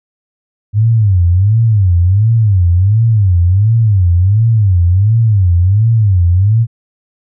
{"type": "tone with vibrato", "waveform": "sine", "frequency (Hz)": 99.7, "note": "G2", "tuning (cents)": 30, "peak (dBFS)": -6, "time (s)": [0.73, 6.67], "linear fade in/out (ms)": 50, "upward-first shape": "sine", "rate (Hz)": 1.4, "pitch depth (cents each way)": 250, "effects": []}